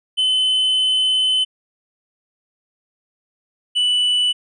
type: tone pair in turn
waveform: triangle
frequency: 3039 / 2970 Hz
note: F#7 / F#7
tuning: +46 / +6 cents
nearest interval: unison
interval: 40 cents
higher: first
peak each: -13 dBFS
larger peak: neither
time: 0.17-1.45 / 3.75-4.33 s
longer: first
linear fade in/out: 20 ms
effects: resampled to 24000 Hz